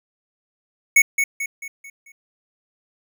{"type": "tone with echo", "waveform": "square", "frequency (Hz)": 2217, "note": "C#7", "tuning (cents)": 0, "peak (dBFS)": -10, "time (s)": [0.96, 1.02], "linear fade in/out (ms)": 5, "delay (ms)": 220, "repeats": 5, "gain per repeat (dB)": -7, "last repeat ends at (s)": 2.12, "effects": []}